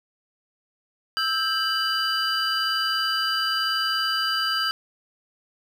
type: tone cluster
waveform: triangle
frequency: 1311 / 1580 / 2978 / 4761 Hz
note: E6 / G6 / F#7 / D8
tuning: -10 / +13 / +11 / +23 cents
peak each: -26 dBFS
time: 1.17-4.71 s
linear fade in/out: 0 ms
effects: none